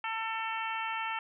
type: harmonic tone with a mistuned harmonic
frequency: 447.2 Hz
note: A4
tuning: 28 cents sharp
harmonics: 2 / 3 / 4 / 5 / 6 / 7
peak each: -36 / -38 / -41 / -41 / -40 / -46 dBFS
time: 0.04-1.19 s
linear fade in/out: 2 ms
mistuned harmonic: 7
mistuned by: -16 cents
effects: none